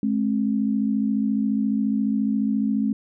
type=tone pair together; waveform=sine; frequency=212.8 / 267.2 Hz; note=G#3 / C4; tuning=+42 / +36 cents; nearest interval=major third; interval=394 cents; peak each=-21 / -24 dBFS; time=0.03-2.93 s; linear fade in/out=2 ms; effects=none